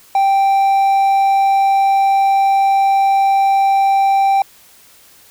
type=tone; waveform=triangle; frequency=784 Hz; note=G5; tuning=in tune; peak=-8 dBFS; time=0.15-4.42 s; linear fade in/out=2 ms; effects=white hiss -46 dBFS RMS until 5.3 s